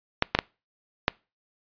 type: clicks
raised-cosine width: 0.3 ms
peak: -3 dBFS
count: 4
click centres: 0.224 / 0.35 / 0.389 / 1.081 s
effects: noise-tail reverb RT60 0.3 s tail -25 dB re dry + resampled to 11025 Hz